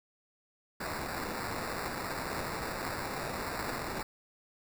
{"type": "noise with sample-and-hold", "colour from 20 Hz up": "white", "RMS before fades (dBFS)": -37, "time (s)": [0.8, 4.03], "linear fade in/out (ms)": 5, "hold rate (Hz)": 3150, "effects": []}